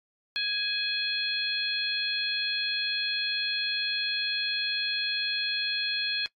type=harmonic tone with a mistuned harmonic; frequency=840 Hz; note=G#5; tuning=19 cents sharp; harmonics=2 / 3 / 4 / 5; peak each=-34 / -33 / -32 / -30 dBFS; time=0.36-6.26 s; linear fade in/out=0 ms; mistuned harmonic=2; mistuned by=-23 cents; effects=noise-tail reverb RT60 0.1 s tail -21 dB re dry + AAC 48 kbps